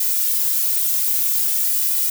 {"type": "noise with flanger", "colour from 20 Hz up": "violet", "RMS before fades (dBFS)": -19, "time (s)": [0, 2.1], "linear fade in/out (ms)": 5, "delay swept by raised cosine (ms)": [2, 2.86], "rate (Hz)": 0.53, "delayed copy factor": 0.9, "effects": []}